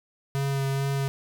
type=tone with vibrato; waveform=square; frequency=137.4 Hz; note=C#3; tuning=15 cents flat; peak=-25 dBFS; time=0.35-1.08 s; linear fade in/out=0 ms; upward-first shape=sine; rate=2.3 Hz; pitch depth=14 cents each way; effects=none